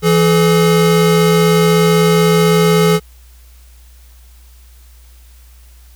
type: tone pair together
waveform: square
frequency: 167.51 / 426.5 Hz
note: E3 / G#4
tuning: +28 / +46 cents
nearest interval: octave + major third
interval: 1618 cents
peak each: -12 dBFS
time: 0.02-3 s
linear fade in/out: 50 ms
effects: added 60 Hz sine -39 dBFS peak until 5.95 s + white hiss -50 dBFS RMS until 5.95 s